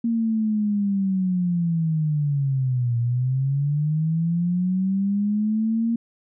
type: linear two-way sweep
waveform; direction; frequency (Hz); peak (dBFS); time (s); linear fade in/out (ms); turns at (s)
sine; down then up; 233.1 to 117.1 to 233.1; -19; 0.04-5.96; 5; 2.98
effects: none